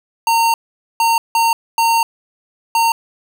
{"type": "tone bursts at uneven times", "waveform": "square", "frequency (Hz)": 917, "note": "A#5", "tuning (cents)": -29, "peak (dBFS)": -12, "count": 5, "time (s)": [[0.27, 0.54], [1, 1.18], [1.35, 1.53], [1.78, 2.03], [2.75, 2.92]], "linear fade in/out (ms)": 2, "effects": []}